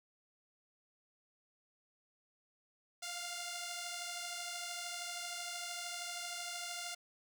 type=beating tone pair; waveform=5% pulse; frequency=697 / 710 Hz; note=F5 / F5; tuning=-4 / +28 cents; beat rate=13 Hz; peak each=-31 / -35 dBFS; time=3.02-6.95 s; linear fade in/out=10 ms; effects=none